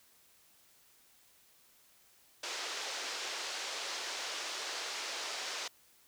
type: band-pass noise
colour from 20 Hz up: white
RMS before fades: -40 dBFS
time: 2.43-5.68 s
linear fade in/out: 5 ms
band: 380 to 6100 Hz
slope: 24 dB/octave
effects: white hiss -65 dBFS RMS until 6.07 s